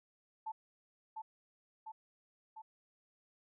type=tone with echo; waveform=sine; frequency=880 Hz; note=A5; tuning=in tune; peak=-38 dBFS; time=0.46-0.52 s; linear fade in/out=10 ms; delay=700 ms; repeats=3; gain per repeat=-3 dB; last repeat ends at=2.62 s; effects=none